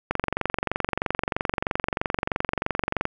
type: click train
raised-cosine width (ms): 0.5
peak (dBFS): -8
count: 69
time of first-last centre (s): 0.11-3.054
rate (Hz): 23.1
effects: none